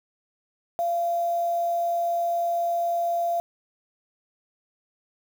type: tone with quantisation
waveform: sine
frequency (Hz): 686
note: F5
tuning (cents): -31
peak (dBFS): -22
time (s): 0.79-3.4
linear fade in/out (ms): 0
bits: 7
effects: none